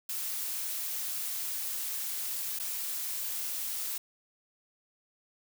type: noise with dropouts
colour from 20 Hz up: blue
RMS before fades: -35 dBFS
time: 0.09-3.98 s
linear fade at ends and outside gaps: 5 ms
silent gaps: 2.59-2.597 s
effects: none